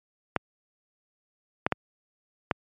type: clicks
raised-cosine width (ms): 0.5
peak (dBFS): -7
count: 4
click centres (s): 0.363 / 1.665 / 1.723 / 2.512
effects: high-pass 100 Hz 12 dB/octave + MP3 96 kbps